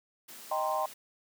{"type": "high-pass noise", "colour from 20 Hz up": "white", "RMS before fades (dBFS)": -48, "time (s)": [0.28, 0.94], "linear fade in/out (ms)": 10, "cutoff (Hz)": 150, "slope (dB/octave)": 24}
{"type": "chord", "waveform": "sine", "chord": "C minor seventh", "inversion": "first", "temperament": "equal", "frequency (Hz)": [622.3, 784, 932.3, 1046.5], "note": ["Eb5", "G5", "Bb5", "C6"], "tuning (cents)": [0, 0, 0, 0], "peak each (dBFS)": [-33, -33, -36, -33], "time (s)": [0.51, 0.86], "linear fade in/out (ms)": 5}
{"effects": []}